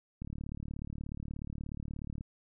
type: click train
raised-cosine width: 5 ms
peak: -28 dBFS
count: 74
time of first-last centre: 0.22-2.209 s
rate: 36.7 Hz
effects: none